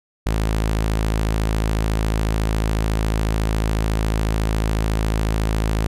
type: tone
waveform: sawtooth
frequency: 54 Hz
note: A1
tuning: 32 cents flat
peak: -14 dBFS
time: 0.26-5.87 s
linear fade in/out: 5 ms
effects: resampled to 32000 Hz